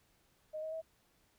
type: tone with pitch steps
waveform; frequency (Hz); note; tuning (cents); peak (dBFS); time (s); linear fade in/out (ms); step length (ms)
sine; 620 / 632.3 / 644.8; D#5 / D#5 / E5; -6 / +28 / -38; -38; 0.53-0.818; 20; 96
effects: pink hiss -72 dBFS RMS until 1.38 s